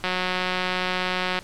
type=click train; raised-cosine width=0.3 ms; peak=-9 dBFS; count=248; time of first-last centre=0.04-1.39 s; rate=183 Hz; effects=pink hiss -46 dBFS RMS until 1.43 s + low-pass 10000 Hz 12 dB/octave

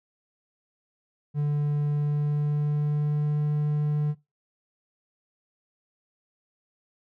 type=tone with pitch glide; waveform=triangle; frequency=146.83 to 148.88 Hz; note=D3 to D3; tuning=0 to +24 cents; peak=-20 dBFS; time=1.34-4.15 s; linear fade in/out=50 ms; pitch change=+24 cents; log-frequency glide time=1.88-3.41 s; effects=noise-tail reverb RT60 0.2 s tail -18 dB re dry

